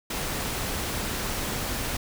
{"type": "noise", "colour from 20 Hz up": "pink", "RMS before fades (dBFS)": -30, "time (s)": [0.1, 1.97], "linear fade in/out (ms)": 5, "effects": []}